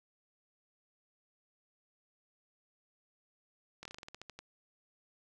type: slowing click train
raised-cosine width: 0.2 ms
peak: -29 dBFS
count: 12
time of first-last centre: 3.83-4.39 s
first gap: 23 ms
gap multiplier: 1.15
effects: 11-bit